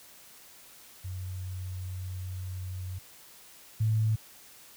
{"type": "tone pair in turn", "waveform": "sine", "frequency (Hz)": [92.2, 109.64], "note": ["F#2", "A2"], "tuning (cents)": [-6, -6], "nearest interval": "minor third", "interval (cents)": 300, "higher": "second", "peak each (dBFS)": [-34, -23], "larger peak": "second", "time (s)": [[1.04, 2.99], [3.8, 4.16]], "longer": "first", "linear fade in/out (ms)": 10, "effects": ["white hiss -53 dBFS RMS until 4.76 s"]}